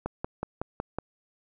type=click train; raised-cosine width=1 ms; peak=-16 dBFS; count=6; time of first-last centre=0.06-0.986 s; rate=5.4 Hz; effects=none